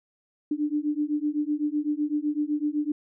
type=beating tone pair; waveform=sine; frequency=293.7 / 301.6 Hz; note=D4 / D4; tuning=0 / +46 cents; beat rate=7.9 Hz; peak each=-27 / -27 dBFS; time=0.51-2.92 s; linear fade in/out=5 ms; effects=none